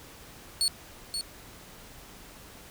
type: tone with echo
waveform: 30% pulse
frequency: 4400 Hz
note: C#8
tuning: 14 cents flat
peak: -20 dBFS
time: 0.61-0.68 s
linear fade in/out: 0 ms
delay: 530 ms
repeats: 1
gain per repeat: -7 dB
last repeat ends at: 1.21 s
effects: pink hiss -49 dBFS RMS until 2.7 s